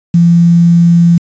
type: tone with quantisation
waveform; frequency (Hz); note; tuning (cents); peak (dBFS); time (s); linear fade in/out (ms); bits
sine; 170.6; F3; -40; -3; 0.14-1.18; 5; 5
effects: resampled to 16000 Hz